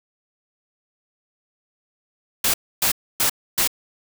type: noise bursts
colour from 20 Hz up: white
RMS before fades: -19 dBFS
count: 4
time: 2.44-3.676 s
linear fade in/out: 5 ms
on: 99 ms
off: 280 ms
effects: none